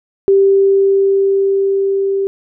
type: tone with level ramp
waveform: sine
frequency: 392 Hz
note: G4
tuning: in tune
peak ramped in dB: -6 to -13 dBFS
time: 0.28-2.27 s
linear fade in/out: 0 ms
effects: none